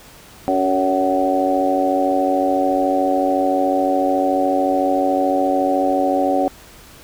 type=harmonic tone with a mistuned harmonic; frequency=93.8 Hz; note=F#2; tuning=24 cents sharp; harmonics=3 / 4 / 5 / 6 / 7 / 8; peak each=-20 / -25 / -28 / -20 / -28 / -19 dBFS; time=0.48-6.48 s; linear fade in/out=0 ms; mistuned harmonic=5; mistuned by=-31 cents; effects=pink hiss -43 dBFS RMS until 7.03 s